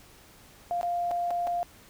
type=tone with dropouts; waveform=sine; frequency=698.5 Hz; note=F5; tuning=in tune; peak=-26 dBFS; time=0.71-1.63 s; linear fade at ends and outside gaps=0 ms; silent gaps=0.812-0.83 / 1.11-1.114 / 1.306-1.31 / 1.47-1.474 s; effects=pink hiss -54 dBFS RMS until 1.89 s